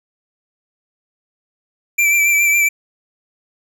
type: tone with vibrato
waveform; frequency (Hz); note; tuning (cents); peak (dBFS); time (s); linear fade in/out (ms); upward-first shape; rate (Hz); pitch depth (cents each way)
square; 2339; D7; -8; -12; 1.98-2.69; 10; triangle; 7.2; 35
effects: none